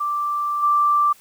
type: tone with level steps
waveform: sine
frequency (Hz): 1174.7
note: D6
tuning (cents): 0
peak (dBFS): -20 / -14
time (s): 0-1.13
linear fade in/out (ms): 10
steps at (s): 0.62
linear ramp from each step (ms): 20
effects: white hiss -51 dBFS RMS until 1.2 s